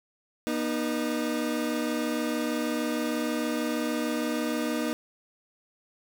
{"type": "tone pair together", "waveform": "30% pulse", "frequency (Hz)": [240.9, 307.3], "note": ["B3", "D#4"], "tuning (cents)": [-43, -21], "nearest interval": "major third", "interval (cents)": 422, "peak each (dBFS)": -27, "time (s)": [0.47, 4.93], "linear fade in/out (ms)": 0, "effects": []}